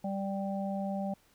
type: harmonic tone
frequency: 196 Hz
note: G3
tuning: in tune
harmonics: 1 / 3 / 4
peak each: -33 / -38 / -39 dBFS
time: 0.04-1.14 s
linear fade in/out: 5 ms
effects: pink hiss -66 dBFS RMS until 1.34 s